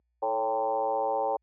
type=tone with frequency modulation; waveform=sine; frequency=670 Hz; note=E5; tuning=28 cents sharp; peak=-24 dBFS; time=0.22-1.37 s; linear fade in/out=10 ms; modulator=115 Hz; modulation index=2.2; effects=added 60 Hz sine -41 dBFS peak until 1.42 s + high-pass 400 Hz 12 dB/octave